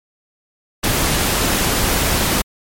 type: noise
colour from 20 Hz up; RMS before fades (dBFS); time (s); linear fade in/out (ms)
pink; -17; 0.83-2.42; 10
effects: MP3 64 kbps